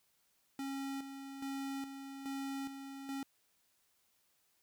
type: tone with tremolo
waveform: square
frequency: 273.1 Hz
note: C#4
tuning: 26 cents flat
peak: -39 dBFS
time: 0.59-3.23 s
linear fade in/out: 2 ms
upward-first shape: square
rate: 1.2 Hz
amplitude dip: 55%
effects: white hiss -75 dBFS RMS until 4.62 s